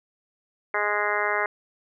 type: harmonic tone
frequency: 207.7 Hz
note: G#3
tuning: in tune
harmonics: 2 / 3 / 4 / 5 / 6 / 7 / 8 / 9 / 10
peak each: -31 / -31 / -31 / -31 / -31 / -31 / -31 / -31 / -31 dBFS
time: 0.74-1.46 s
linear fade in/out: 2 ms
effects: none